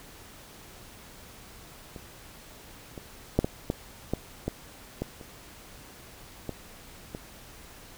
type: clicks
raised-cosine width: 2 ms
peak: -27 / -25 / -7 / -13 / -13 / -13 / -15 / -16 / -29 / -19 / -22 dBFS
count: 11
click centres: 1.962 / 2.978 / 3.39 / 3.445 / 3.701 / 4.136 / 4.48 / 5.02 / 5.212 / 6.493 / 7.149 s
effects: pink hiss -49 dBFS RMS until 7.97 s